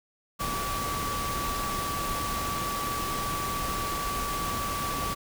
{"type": "tone in noise", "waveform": "sine", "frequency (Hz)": 1149, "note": "D6", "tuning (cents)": -38, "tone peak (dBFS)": -31, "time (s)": [0.39, 5.15], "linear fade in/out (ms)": 20, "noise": "pink", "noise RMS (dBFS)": -33, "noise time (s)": [0.39, 5.15], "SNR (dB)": -1, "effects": []}